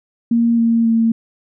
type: tone with pitch steps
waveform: sine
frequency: 233.1 / 230.2 / 227.3 Hz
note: A#3 / A#3 / A#3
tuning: 0 / -22 / -43 cents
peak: -11 dBFS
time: 0.31-1.12 s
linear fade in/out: 5 ms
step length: 270 ms
effects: none